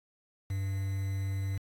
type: tone with quantisation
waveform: triangle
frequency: 97.4 Hz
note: G2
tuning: 11 cents flat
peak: -28 dBFS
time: 0.5-1.58 s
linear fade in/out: 5 ms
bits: 8
effects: AAC 64 kbps